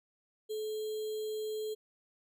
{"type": "tone with sample-and-hold", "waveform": "sine", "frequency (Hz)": 431.3, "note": "A4", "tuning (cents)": -35, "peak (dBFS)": -34, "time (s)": [0.49, 1.75], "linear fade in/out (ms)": 20, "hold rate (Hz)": 3675, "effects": []}